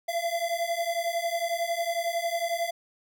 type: beating tone pair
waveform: square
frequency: 674 / 685 Hz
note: E5 / F5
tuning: +38 / -34 cents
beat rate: 11 Hz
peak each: -31 / -30 dBFS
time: 0.08-2.71 s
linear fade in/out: 10 ms
effects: none